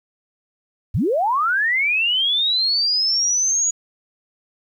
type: linear sweep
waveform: sine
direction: up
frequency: 61.9 to 6810 Hz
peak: -16 dBFS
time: 0.94-3.71 s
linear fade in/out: 10 ms
effects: 9-bit